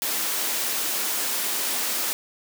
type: high-pass noise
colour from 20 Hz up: white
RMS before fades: -26 dBFS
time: 0.02-2.13 s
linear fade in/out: 0 ms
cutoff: 220 Hz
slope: 24 dB/octave
effects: none